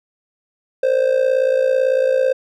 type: tone with amplitude modulation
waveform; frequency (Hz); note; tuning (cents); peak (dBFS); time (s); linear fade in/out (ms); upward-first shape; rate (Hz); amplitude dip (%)
triangle; 523.3; C5; 0; -8; 0.83-2.33; 5; sine; 58; 75
effects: none